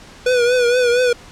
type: tone with vibrato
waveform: square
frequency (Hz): 490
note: B4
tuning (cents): -14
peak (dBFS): -13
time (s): 0.26-1.13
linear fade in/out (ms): 5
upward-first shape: triangle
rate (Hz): 4.3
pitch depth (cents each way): 68
effects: pink hiss -41 dBFS RMS until 1.31 s + low-pass 7000 Hz 12 dB/octave